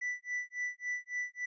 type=tone with tremolo; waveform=triangle; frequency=1975.5 Hz; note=B6; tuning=in tune; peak=-30 dBFS; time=0.01-1.46 s; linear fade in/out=10 ms; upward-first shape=sine; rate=3.6 Hz; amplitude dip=100%; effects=resampled to 16000 Hz